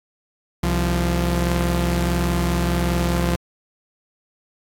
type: tone pair together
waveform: sawtooth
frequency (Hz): 64.88 / 173.2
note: C2 / F3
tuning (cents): -14 / -14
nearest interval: octave + perfect fourth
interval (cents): 1700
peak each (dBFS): -17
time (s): 0.63-3.36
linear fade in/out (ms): 5
effects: AAC 64 kbps